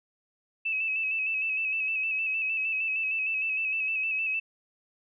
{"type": "tone with vibrato", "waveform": "sine", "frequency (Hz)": 2600, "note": "E7", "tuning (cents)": -24, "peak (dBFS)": -26, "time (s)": [0.65, 4.4], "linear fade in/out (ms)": 10, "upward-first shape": "square", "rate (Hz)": 6.5, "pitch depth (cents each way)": 34, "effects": []}